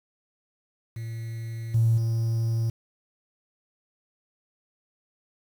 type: tone with level steps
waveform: triangle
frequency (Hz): 114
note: A#2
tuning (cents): -38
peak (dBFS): -29 / -14 / -20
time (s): 0.96-2.7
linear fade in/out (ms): 5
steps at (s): 1.74 / 1.97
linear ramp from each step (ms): 10
effects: tanh soft clip ceiling -15 dBFS + 8-bit